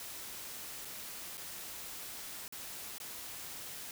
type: noise with dropouts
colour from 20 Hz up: white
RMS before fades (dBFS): -45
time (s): 0-3.91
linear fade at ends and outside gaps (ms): 1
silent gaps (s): 0.849-0.853 / 1.372-1.378 / 2.48-2.524 / 2.982-3.001
effects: none